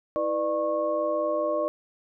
sine tone cluster, 324.4 / 492.3 / 597 / 1095 Hz, E4 / B4 / D5 / C#6, -28 / -6 / +28 / -22 cents, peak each -33 / -32 / -25 / -32 dBFS, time 0.16-1.68 s, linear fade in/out 0 ms, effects none

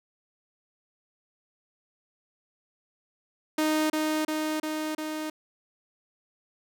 sawtooth tone with echo, 309.7 Hz, D#4, 8 cents flat, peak -19 dBFS, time 3.58-3.9 s, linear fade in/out 5 ms, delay 350 ms, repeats 4, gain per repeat -2 dB, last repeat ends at 5.3 s, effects none

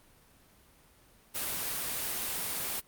white noise, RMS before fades -34 dBFS, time 1.34-2.81 s, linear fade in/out 20 ms, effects pink hiss -61 dBFS RMS until 2.87 s + Opus 32 kbps

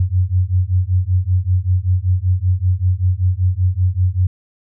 sine beating tone pair, 89.2 / 94.4 Hz, F2 / F#2, +37 / +35 cents, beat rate 5.2 Hz, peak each -16 dBFS, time 0-4.27 s, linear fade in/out 5 ms, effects none

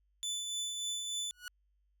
25% pulse tone with tremolo, 3499 Hz, A7, 10 cents flat, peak -30 dBFS, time 0.23-1.31 s, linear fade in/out 0 ms, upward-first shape triangle, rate 3.4 Hz, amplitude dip 40%
sawtooth tone with exponential growth, 1463 Hz, F#6, 20 cents flat, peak -35 dBFS, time 1.3-1.48 s, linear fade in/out 1 ms, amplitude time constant 37 ms
effects added 50 Hz sine -70 dBFS peak until 2 s

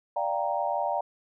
sine chord, G minor seventh, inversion second, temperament equal, 587.3 / 698.5 / 784 / 932.3 Hz, D5 / F5 / G5 / Bb5, 0 / 0 / 0 / 0 cents, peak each -31 dBFS, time 0.16-1.01 s, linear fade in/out 5 ms, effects none

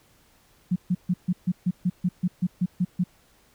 sine tone bursts, 180 Hz, F#3, 47 cents flat, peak -19 dBFS, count 13, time 0.71-3.04 s, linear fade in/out 10 ms, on 50 ms, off 140 ms, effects pink hiss -60 dBFS RMS until 3.54 s

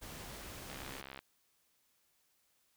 pink noise, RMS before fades -48 dBFS, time 0.01-1.02 s, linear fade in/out 20 ms
click train, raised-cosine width 0.3 ms, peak -30 dBFS, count 34, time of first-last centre 0.7-1.19 s, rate 67.3 Hz
effects white hiss -75 dBFS RMS until 2.76 s

